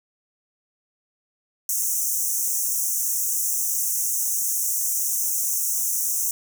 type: high-pass noise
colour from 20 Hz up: pink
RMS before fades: -24 dBFS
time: 1.69-6.31 s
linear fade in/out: 2 ms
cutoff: 5800 Hz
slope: 96 dB/octave
effects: none

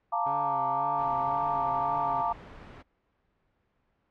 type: chord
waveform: sine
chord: Bb major seventh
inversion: second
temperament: equal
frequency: 698.5 / 880 / 932.3 / 1174.7 Hz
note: F5 / A5 / Bb5 / D6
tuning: 0 / 0 / 0 / 0 cents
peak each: -31 dBFS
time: 0.12-2.33 s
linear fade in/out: 10 ms
type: tone with vibrato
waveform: 15% pulse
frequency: 138.5 Hz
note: C#3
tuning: 1 cent flat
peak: -34 dBFS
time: 0.26-2.22 s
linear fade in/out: 2 ms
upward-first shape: sine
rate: 1.9 Hz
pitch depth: 70 cents each way
type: noise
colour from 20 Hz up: pink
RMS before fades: -46 dBFS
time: 0.97-2.83 s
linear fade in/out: 20 ms
effects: pink hiss -73 dBFS RMS until 4.1 s + low-pass 2000 Hz 12 dB/octave

